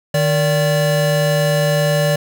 square tone pair together, 153.62 / 580 Hz, D#3 / D5, -22 / -22 cents, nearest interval octave + major seventh, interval 2300 cents, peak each -17 dBFS, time 0.14-2.16 s, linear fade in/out 5 ms, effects none

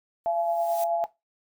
blue noise with exponential growth, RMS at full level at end -36 dBFS, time 0.24-0.84 s, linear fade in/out 2 ms, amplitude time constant 130 ms
sine tone with pitch glide, 850 to 841.2 Hz, G#5 to G#5, +40 to +22 cents, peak -31 dBFS, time 0.26-1.06 s, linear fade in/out 5 ms, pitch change -18 cents, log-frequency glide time 0.43-0.6 s
sine tone with tremolo, 681 Hz, F5, 44 cents flat, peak -23 dBFS, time 0.26-1.04 s, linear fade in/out 0 ms, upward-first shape sine, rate 9.3 Hz, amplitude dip 35%
effects noise-tail reverb RT60 0.2 s tail -17 dB re dry

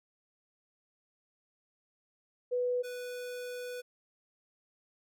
sine / square tone pair in turn, 493.9 / 493.9 Hz, B4 / B4, 0 / 0 cents, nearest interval unison, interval 0 cents, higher neither, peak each -28 / -39 dBFS, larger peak first, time 2.51-2.83 / 2.83-3.82 s, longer second, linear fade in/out 20 ms, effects none

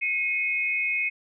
sine tone pair together, 2173 / 2512 Hz, C#7 / D#7, -35 / +16 cents, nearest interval minor third, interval 251 cents, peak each -26 dBFS, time 0.01-1.1 s, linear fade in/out 20 ms, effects none

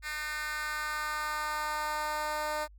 10% pulse tone with high-pass filter sweep, 303.3 Hz, D#4, 44 cents flat, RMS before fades -34 dBFS, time 0.02-2.68 s, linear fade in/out 50 ms, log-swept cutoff 1900 to 640 Hz, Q 2, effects added 50 Hz sine -51 dBFS peak until 2.78 s

